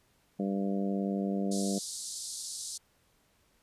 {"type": "harmonic tone", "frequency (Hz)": 98.7, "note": "G2", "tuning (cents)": 12, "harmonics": [2, 3, 4, 5, 6, 7], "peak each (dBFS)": [-30, -37, -39, -40, -42, -43], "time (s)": [0.39, 1.79], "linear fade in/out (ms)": 10}
{"type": "band-pass noise", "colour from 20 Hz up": "white", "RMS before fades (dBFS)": -40, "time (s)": [1.51, 2.78], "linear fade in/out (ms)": 10, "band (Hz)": [4000, 9800], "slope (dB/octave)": 48}
{"effects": ["pink hiss -69 dBFS RMS until 3.62 s", "resampled to 32000 Hz"]}